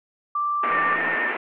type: tone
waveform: sine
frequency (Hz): 1174.7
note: D6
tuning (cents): 0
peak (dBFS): -21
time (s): 0.35-0.96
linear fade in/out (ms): 5
type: band-pass noise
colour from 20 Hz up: white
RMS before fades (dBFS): -28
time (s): 0.63-1.37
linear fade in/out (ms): 5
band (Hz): 230 to 2400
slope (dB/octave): 48
type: click train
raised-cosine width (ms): 1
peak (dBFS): -28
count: 73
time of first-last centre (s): 0.71-1.146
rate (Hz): 165
type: tone with vibrato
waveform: sine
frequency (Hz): 1812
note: A#6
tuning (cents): -50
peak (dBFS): -23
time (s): 0.71-1.32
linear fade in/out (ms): 20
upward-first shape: square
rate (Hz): 8.4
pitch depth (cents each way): 20
effects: none